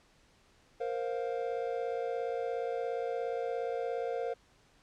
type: chord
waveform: triangle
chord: Bb suspended second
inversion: none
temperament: equal with one note detuned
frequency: 466.2 / 523.3 / 704.5 Hz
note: Bb4 / C5 / F5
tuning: 0 / 0 / +15 cents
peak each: -33 / -35 / -37 dBFS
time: 0.8-4.34 s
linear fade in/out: 10 ms
effects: pink hiss -65 dBFS RMS until 4.82 s + low-pass 7000 Hz 12 dB/octave